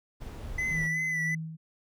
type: noise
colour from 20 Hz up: brown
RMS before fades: -39 dBFS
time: 0.2-0.88 s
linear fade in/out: 20 ms
type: tone with vibrato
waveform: triangle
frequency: 2000 Hz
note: B6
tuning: 21 cents sharp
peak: -26 dBFS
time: 0.58-1.35 s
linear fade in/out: 5 ms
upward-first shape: sine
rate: 2.7 Hz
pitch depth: 41 cents each way
type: tone with tremolo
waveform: sine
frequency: 160.4 Hz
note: E3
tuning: 47 cents flat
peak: -31 dBFS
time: 0.7-1.57 s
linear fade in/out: 20 ms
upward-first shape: sine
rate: 2 Hz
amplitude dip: 65%
effects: none